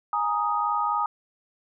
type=chord; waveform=sine; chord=Ab suspended second; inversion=none; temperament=just; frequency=830.6 / 934.4 / 1245.9 Hz; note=Ab5 / Bb5 / Eb6; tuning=0 / +4 / +2 cents; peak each=-28 / -28 / -25 dBFS; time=0.13-1.06 s; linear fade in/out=2 ms; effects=none